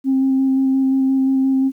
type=tone with vibrato; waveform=sine; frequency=266.2 Hz; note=C4; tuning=30 cents sharp; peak=-12 dBFS; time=0.04-1.72 s; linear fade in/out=50 ms; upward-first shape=square; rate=5.7 Hz; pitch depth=9 cents each way; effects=tanh soft clip ceiling -9 dBFS + 9-bit